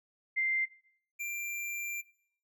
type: tone pair in turn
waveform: sine / square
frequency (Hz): 2090 / 2370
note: C7 / D7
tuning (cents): -2 / +15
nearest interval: major second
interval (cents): 217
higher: second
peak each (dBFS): -27 / -35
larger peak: first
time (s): 0.36-0.66 / 1.19-2.02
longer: second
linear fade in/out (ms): 20
effects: noise-tail reverb RT60 0.6 s tail -20 dB re dry